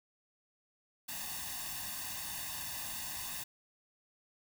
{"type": "noise with comb filter", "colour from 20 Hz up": "white", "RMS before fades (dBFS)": -41, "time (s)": [1.08, 3.44], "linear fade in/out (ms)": 10, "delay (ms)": 1.1, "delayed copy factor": 1, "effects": []}